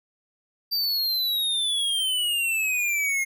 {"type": "exponential sweep", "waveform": "square", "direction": "down", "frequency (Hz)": [4699, 2132], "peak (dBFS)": -23, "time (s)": [0.71, 3.25], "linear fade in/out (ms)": 20, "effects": []}